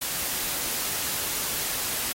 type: noise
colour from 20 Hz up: white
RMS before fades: -29 dBFS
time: 0.01-2.13 s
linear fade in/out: 10 ms
effects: AAC 48 kbps